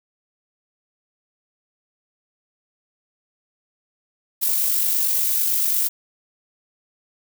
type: noise with amplitude modulation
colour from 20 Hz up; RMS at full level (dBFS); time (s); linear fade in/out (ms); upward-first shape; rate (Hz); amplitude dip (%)
violet; -19; 4.41-5.89; 20; sine; 48.9; 30
effects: none